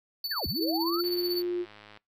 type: tone with tremolo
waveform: square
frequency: 4489 Hz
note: C#8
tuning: 21 cents sharp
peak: -28 dBFS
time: 0.24-1.42 s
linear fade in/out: 2 ms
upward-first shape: triangle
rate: 16 Hz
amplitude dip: 80%
type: linear two-way sweep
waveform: sine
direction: down then up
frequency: 1824 to 54.5 to 1386 Hz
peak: -32 dBFS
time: 0.31-1.01 s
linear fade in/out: 5 ms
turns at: 0.47 s
type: tone with pitch glide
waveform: sine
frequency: 324 to 353.3 Hz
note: E4 to F4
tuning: -30 to +20 cents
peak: -27 dBFS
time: 0.56-1.66 s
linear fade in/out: 50 ms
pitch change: +150 cents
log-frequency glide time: 0.75-1.06 s
type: click train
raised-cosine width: 0.3 ms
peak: -33 dBFS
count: 99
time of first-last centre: 1.04-1.973 s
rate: 105 Hz
effects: noise-tail reverb RT60 0.2 s tail -24 dB re dry